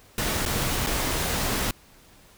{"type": "noise with dropouts", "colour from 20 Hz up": "pink", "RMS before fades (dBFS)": -26, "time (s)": [0.18, 1.71], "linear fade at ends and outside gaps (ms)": 2, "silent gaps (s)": [[0.454, 0.46], [0.865, 0.869]], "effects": ["pink hiss -54 dBFS RMS until 2.37 s"]}